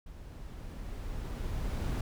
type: noise with level ramp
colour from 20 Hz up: brown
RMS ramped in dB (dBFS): -47 to -31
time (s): 0.06-2.01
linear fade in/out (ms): 5
effects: none